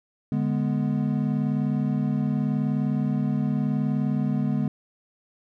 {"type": "chord", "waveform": "triangle", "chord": "G# diminished", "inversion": "second", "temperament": "equal", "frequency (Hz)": [146.83, 207.7, 246.9], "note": ["D3", "G#3", "B3"], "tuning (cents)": [0, 0, 0], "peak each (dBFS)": [-24, -24, -25], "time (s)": [0.32, 4.68], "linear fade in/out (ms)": 2, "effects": []}